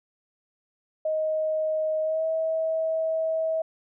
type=tone with pitch glide; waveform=sine; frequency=626 to 643.2 Hz; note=D#5 to E5; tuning=+10 to -43 cents; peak=-23 dBFS; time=1.05-3.62 s; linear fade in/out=5 ms; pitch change=+47 cents; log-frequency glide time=2.02-2.25 s; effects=none